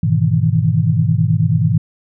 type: chord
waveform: sine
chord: E major seventh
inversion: first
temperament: equal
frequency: 103.83 / 123.47 / 155.56 / 164.81 Hz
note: G#2 / B2 / D#3 / E3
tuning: 0 / 0 / 0 / 0 cents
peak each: -17 dBFS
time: 0.03-1.78 s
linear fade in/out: 5 ms
effects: none